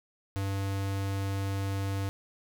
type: tone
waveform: square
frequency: 98 Hz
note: G2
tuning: in tune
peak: -30 dBFS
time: 0.36-2.09 s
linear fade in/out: 0 ms
effects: none